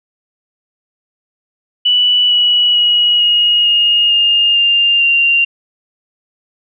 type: tone with pitch steps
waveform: sine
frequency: 2960 / 2933 / 2906 / 2879 / 2853 / 2826 / 2800 / 2775 Hz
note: F#7 / F#7 / F#7 / F#7 / F7 / F7 / F7 / F7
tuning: 0 / -16 / -32 / -48 / +36 / +20 / +4 / -12 cents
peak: -8 dBFS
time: 1.85-5.45 s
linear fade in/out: 10 ms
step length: 450 ms
effects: none